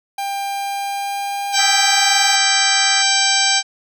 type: tone with pitch glide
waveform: 45% pulse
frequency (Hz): 795 to 806.1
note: G5 to G5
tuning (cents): +24 to +48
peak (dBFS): -21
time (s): 0.18-2.36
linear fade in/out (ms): 5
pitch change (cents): +24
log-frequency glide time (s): 0.41-2.01
type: harmonic tone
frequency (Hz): 784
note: G5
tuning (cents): 0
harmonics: 1 / 2 / 3 / 4 / 5 / 6 / 7 / 8 / 10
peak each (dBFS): -22 / -22 / -22 / -22 / -22 / -22 / -22 / -22 / -22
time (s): 1.52-3.63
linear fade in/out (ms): 50
type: chord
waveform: sine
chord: E major seventh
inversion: third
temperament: just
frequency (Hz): 1236.1 / 1318.5 / 1648.1 / 1977.8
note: D#6 / E6 / G#6 / B6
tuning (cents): -12 / 0 / -14 / +2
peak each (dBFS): -34 / -32 / -28 / -29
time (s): 1.58-3.03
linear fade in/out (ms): 20
effects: none